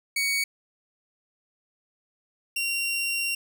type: tone pair in turn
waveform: sawtooth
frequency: 2240 / 2756 Hz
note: C#7 / F7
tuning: +18 / -24 cents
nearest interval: major third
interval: 358 cents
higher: second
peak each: -20 / -22 dBFS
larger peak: first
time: 0.16-0.44 / 2.56-3.35 s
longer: second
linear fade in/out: 5 ms
effects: none